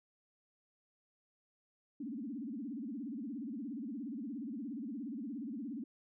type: tone with vibrato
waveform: sine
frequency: 253.2 Hz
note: B3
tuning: 43 cents sharp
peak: -39 dBFS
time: 2-5.84 s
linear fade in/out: 5 ms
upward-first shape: sine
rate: 17 Hz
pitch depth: 290 cents each way
effects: none